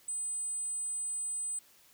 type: tone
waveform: sine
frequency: 8100 Hz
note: B8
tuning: 43 cents sharp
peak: -33 dBFS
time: 0.08-1.59 s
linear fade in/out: 5 ms
effects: white hiss -62 dBFS RMS until 1.93 s